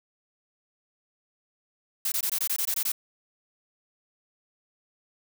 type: noise bursts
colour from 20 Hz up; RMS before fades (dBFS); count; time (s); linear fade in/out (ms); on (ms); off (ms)
blue; -27; 10; 2.05-2.92; 5; 69; 20
effects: none